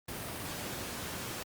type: noise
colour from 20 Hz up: pink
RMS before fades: -39 dBFS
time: 0.08-1.43 s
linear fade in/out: 5 ms
effects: high-pass 80 Hz 12 dB/octave + Opus 32 kbps